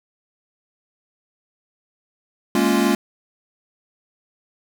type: chord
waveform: square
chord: Bb minor seventh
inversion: third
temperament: equal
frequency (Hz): 207.7 / 233.1 / 277.2 / 349.2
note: Ab3 / Bb3 / Db4 / F4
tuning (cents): 0 / 0 / 0 / 0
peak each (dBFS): -22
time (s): 2.55-2.95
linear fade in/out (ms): 2
effects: none